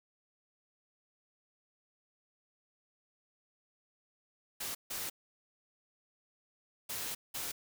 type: noise bursts at uneven times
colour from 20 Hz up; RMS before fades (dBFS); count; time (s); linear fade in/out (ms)
white; -39; 4; 4.6-4.75 / 4.9-5.1 / 6.89-7.15 / 7.34-7.52; 10
effects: none